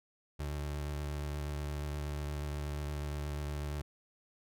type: tone with vibrato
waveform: 30% pulse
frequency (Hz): 73.42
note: D2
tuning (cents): 0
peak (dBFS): -33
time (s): 0.39-3.82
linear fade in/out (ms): 10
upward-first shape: sine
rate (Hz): 8.4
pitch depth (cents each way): 18
effects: none